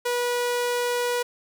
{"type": "tone", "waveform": "sawtooth", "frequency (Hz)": 486.3, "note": "B4", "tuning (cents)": -27, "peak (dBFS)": -19, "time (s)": [0.05, 1.23], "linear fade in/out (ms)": 10, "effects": []}